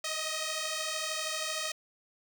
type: beating tone pair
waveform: 5% pulse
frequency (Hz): 621 / 634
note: D#5 / D#5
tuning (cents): -3 / +32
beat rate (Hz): 13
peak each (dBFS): -24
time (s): 0.04-1.72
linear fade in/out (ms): 5
effects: none